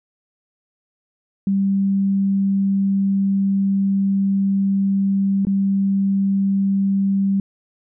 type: tone with dropouts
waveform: sine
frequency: 196 Hz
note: G3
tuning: in tune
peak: -15 dBFS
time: 1.47-7.4 s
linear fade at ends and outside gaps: 2 ms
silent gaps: 5.451-5.469 s
effects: none